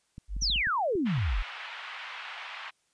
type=clicks; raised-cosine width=5 ms; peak=-30 dBFS; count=8; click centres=0.181 / 0.366 / 0.423 / 0.5 / 0.559 / 0.671 / 0.954 / 1.182 s
type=tone; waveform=sine; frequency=49 Hz; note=G1; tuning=in tune; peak=-31 dBFS; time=0.28-0.63 s; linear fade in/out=50 ms
type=exponential sweep; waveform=sine; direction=down; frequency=6272 to 34.96 Hz; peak=-25 dBFS; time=0.41-1.43 s; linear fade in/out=20 ms
type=band-pass noise; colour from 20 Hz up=white; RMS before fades=-41 dBFS; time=1.05-2.71 s; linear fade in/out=20 ms; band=820 to 2900 Hz; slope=24 dB/octave
effects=white hiss -72 dBFS RMS until 2.93 s + resampled to 22050 Hz